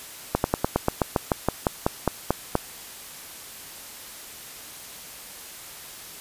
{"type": "slowing click train", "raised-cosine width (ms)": 1, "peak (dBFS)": -5, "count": 15, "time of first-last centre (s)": [0.35, 2.554], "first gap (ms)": 91, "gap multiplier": 1.08, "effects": ["white hiss -41 dBFS RMS until 6.2 s", "resampled to 32000 Hz"]}